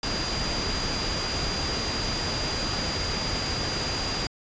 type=tone in noise; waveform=sine; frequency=4808 Hz; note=D8; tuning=40 cents sharp; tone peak=-31 dBFS; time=0.03-4.27 s; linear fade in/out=2 ms; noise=pink; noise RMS=-29 dBFS; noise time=0.03-4.27 s; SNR=-5 dB; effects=resampled to 16000 Hz